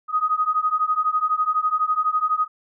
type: beating tone pair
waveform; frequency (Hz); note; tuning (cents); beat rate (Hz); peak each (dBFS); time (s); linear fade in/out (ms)
sine; 1244.5 / 1256.5; D#6 / D#6; 0 / +17; 12; -22 / -21; 0.08-2.48; 50
effects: none